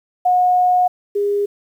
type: tone pair in turn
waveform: sine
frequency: 725 / 406.9 Hz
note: F#5 / G#4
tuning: -35 / -35 cents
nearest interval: minor seventh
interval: 1000 cents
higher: first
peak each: -11 / -15 dBFS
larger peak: first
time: 0.25-0.88 / 1.15-1.46 s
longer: first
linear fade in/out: 10 ms
effects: 8-bit